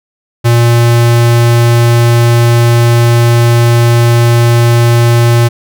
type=tone; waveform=square; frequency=118.2 Hz; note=A#2; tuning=24 cents sharp; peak=-5 dBFS; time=0.44-5.49 s; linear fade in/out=20 ms; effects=none